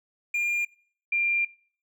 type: tone pair in turn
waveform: triangle / sine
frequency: 2405 / 2386 Hz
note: D7 / D7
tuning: +41 / +27 cents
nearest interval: unison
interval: 14 cents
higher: first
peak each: -22 dBFS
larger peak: neither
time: 0.34-0.65 / 1.12-1.45 s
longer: second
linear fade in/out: 5 ms
effects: noise-tail reverb RT60 0.5 s tail -22 dB re dry